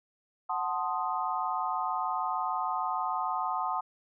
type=chord; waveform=sine; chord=F# diminished seventh; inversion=none; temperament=equal; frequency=740 / 880 / 1046.5 / 1244.5 Hz; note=F#5 / A5 / C6 / Eb6; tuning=0 / 0 / 0 / 0 cents; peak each=-34 dBFS; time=0.49-3.81 s; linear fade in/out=10 ms; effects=none